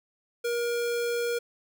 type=tone; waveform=square; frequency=474.5 Hz; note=A#4; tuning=31 cents sharp; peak=-27 dBFS; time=0.44-1.39 s; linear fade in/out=10 ms; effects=none